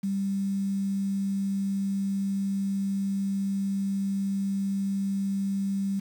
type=tone with quantisation; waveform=sine; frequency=196.4 Hz; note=G3; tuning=4 cents sharp; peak=-25 dBFS; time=0.03-6 s; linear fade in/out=10 ms; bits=8; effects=none